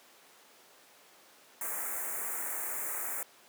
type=band-stop noise; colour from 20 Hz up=white; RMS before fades=-36 dBFS; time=1.61-3.23 s; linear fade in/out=2 ms; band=2200 to 7100 Hz; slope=48 dB/octave; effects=pink hiss -58 dBFS RMS until 3.48 s + high-pass 400 Hz 12 dB/octave